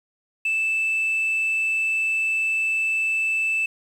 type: tone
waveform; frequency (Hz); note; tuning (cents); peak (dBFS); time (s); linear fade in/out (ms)
sine; 2637; E7; 0; -18; 0.45-3.66; 5
effects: tanh soft clip ceiling -18 dBFS + 8-bit